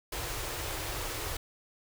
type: band-stop noise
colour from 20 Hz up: pink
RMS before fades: -36 dBFS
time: 0.12-1.37 s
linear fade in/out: 5 ms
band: 140 to 300 Hz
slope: 48 dB/octave
effects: none